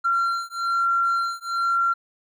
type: beating tone pair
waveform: triangle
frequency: 1371 / 1372.1 Hz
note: F6 / F6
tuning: -32 / -31 cents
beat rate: 1.1 Hz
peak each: -20 dBFS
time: 0.04-1.94 s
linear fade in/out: 20 ms
effects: tanh soft clip ceiling -16 dBFS

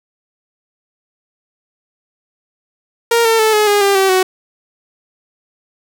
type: tone with pitch steps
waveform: sawtooth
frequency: 466.2 / 451.6 / 437.5 / 423.8 / 410.6 / 397.7 / 385.3 / 373.2 Hz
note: A#4 / A4 / A4 / G#4 / G#4 / G4 / G4 / F#4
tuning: 0 / +45 / -10 / +35 / -20 / +25 / -30 / +15 cents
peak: -6 dBFS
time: 3.11-4.23 s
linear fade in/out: 5 ms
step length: 140 ms
effects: none

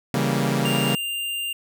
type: chord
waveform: sawtooth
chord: C# diminished seventh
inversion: none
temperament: equal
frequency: 138.59 / 164.81 / 196 / 233.1 Hz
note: C#3 / E3 / G3 / Bb3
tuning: 0 / 0 / 0 / 0 cents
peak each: -20 / -24 / -22 / -22 dBFS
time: 0.14-0.95 s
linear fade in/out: 2 ms
type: tone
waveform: square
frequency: 2794 Hz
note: F7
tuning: in tune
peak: -26 dBFS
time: 0.65-1.53 s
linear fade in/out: 5 ms
effects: none

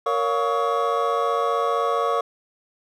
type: tone cluster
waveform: triangle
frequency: 465.6 / 561 / 705 / 1119 / 1276 Hz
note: A#4 / C#5 / F5 / C#6 / D#6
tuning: -2 / +21 / +16 / +16 / +43 cents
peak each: -23 / -25 / -26 / -22 / -28 dBFS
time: 0.06-2.21 s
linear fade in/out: 5 ms
effects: none

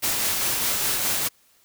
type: noise with tremolo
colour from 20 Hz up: white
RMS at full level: -23 dBFS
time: 0.02-1.29 s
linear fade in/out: 20 ms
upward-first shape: sine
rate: 4.9 Hz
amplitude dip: 25%
effects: white hiss -60 dBFS RMS until 1.64 s

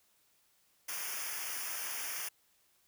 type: noise with comb filter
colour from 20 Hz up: white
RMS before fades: -39 dBFS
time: 0.88-2.29 s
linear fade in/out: 10 ms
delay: 0.25 ms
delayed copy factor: -0.9
effects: white hiss -71 dBFS RMS until 2.87 s

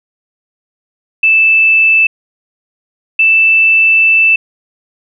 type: tone pair in turn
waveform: sine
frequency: 2637 / 2647 Hz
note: E7 / E7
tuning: 0 / +7 cents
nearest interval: unison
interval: 7 cents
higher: second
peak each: -5 dBFS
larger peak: neither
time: 1.23-2.07 / 3.19-4.36 s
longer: second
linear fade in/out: 5 ms
effects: none

